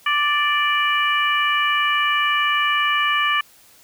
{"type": "harmonic tone", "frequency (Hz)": 587, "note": "D5", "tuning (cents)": -1, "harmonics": [2, 3, 4, 5], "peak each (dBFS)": [-20, -22, -23, -24], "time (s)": [0.06, 3.41], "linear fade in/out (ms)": 5, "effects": ["white hiss -51 dBFS RMS until 3.83 s"]}